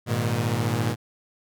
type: chord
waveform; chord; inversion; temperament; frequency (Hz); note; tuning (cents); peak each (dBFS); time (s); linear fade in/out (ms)
sawtooth; Ab suspended second; none; equal with one note detuned; 103.83 / 118.58 / 155.56; Ab2 / Bb2 / Eb3; 0 / +30 / 0; -23 / -21 / -27; 0.06-0.96; 50
effects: none